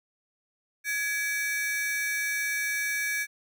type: ring-modulated tone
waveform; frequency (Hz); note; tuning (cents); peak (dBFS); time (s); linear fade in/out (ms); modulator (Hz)
45% pulse; 1987; B6; +10; -24; 0.84-3.27; 50; 312
effects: none